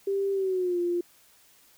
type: tone with pitch glide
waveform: sine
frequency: 394.2 to 349.2 Hz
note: G4 to F4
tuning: +10 to 0 cents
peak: -24 dBFS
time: 0.07-1.01 s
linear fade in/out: 5 ms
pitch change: -210 cents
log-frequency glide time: 0.32-0.79 s
effects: white hiss -59 dBFS RMS until 1.77 s